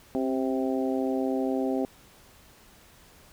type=harmonic tone with a mistuned harmonic; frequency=130.81 Hz; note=C3; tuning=in tune; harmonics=2 / 3 / 4 / 5 / 6; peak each=-27 / -31 / -33 / -35 / -37 dBFS; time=0.15-1.85 s; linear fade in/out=0 ms; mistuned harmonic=2; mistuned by=+24 cents; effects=pink hiss -55 dBFS RMS until 3.32 s